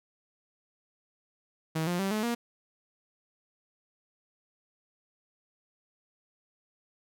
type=tone with pitch steps; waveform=sawtooth; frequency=159.7 / 176.18 / 194.36 / 214.4 / 236.5 Hz; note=D#3 / F3 / G3 / A3 / A#3; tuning=+45 / +15 / -15 / -45 / +25 cents; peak=-24 dBFS; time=1.75-2.35 s; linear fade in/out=10 ms; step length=120 ms; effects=none